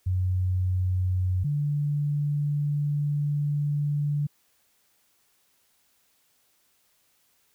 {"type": "tone pair in turn", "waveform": "sine", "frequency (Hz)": [92, 146.04], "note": ["F#2", "D3"], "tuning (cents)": [-9, -9], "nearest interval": "minor sixth", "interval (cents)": 800, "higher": "second", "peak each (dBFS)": [-22, -23], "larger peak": "first", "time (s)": [[0.06, 1.44], [1.44, 4.27]], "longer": "second", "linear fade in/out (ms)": 10, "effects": ["white hiss -67 dBFS RMS until 7.54 s"]}